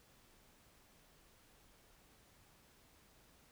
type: silence
effects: pink hiss -67 dBFS RMS until 3.51 s